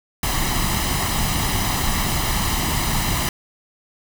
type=noise with comb filter; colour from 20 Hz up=pink; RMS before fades=-21 dBFS; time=0.23-3.29 s; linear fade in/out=2 ms; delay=1 ms; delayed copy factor=+0.6; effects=none